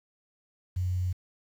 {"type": "tone with quantisation", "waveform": "sine", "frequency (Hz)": 90.9, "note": "F#2", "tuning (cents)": -30, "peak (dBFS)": -26, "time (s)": [0.76, 1.13], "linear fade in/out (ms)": 10, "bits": 9, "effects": []}